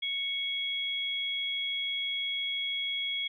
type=tone pair together; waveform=sine; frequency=2217 / 3322 Hz; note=C#7 / G#7; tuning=0 / 0 cents; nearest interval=perfect fifth; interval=700 cents; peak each=-35 / -31 dBFS; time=0.02-3.28 s; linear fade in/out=10 ms; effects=none